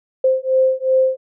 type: beating tone pair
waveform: sine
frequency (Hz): 521 / 523.7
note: C5 / C5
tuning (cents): -7 / +1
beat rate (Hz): 2.7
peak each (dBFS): -16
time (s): 0.24-1.17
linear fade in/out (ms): 5
effects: none